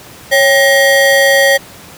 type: ring-modulated tone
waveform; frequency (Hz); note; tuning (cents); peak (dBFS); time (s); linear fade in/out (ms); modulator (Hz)
square; 669; E5; +25; -4; 0.31-1.58; 20; 1220
effects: pink hiss -35 dBFS RMS until 1.97 s + high-pass 80 Hz 12 dB/octave